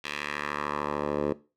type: tone with band-pass filter sweep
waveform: 10% pulse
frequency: 73.42 Hz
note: D2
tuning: in tune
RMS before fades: -31 dBFS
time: 0.04-1.33 s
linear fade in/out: 5 ms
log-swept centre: 2900 to 460 Hz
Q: 1.5
effects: noise-tail reverb RT60 0.3 s tail -18 dB re dry